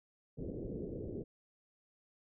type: low-pass noise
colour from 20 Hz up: white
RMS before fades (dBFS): -42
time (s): 0.37-1.24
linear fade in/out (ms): 20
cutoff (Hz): 490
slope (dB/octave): 48
effects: none